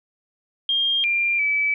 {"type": "tone with pitch steps", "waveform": "sine", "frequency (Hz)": [3215, 2386, 2300], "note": ["G7", "D7", "D7"], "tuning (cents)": [43, 27, -37], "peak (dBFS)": -18, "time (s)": [0.69, 1.74], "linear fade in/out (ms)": 2, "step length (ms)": 350, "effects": []}